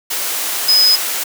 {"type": "tone in noise", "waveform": "sine", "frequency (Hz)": 5050, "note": "D#8", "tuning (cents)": 25, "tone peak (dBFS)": -8, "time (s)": [0.68, 0.96], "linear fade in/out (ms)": 10, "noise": "white", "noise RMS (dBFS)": -20, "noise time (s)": [0.1, 1.24], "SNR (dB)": 9, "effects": ["high-pass 400 Hz 12 dB/octave"]}